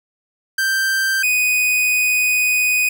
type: tone pair in turn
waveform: 45% pulse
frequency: 1568 / 2489 Hz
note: G6 / D#7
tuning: 0 / 0 cents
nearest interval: minor sixth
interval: 800 cents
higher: second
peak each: -16 / -14 dBFS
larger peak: second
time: 0.58-1.23 / 1.23-2.89 s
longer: second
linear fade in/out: 5 ms
effects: none